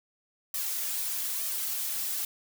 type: noise with flanger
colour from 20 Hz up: blue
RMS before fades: -32 dBFS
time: 0.54-2.25 s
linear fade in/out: 2 ms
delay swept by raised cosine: 1.6 to 6.1 ms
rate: 1.1 Hz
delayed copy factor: +0.95
effects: none